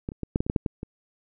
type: clicks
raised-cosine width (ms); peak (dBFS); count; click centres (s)
3; -17 / -26 / -17 / -9 / -12 / -19 / -10 / -8 / -13 / -20; 10; 0.089 / 0.119 / 0.233 / 0.359 / 0.405 / 0.465 / 0.499 / 0.562 / 0.662 / 0.831
effects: none